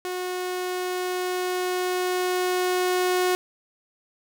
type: tone with level ramp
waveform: sawtooth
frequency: 364.2 Hz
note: F#4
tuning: 27 cents flat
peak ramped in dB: -24 to -16 dBFS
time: 0.05-3.35 s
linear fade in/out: 0 ms
effects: 9-bit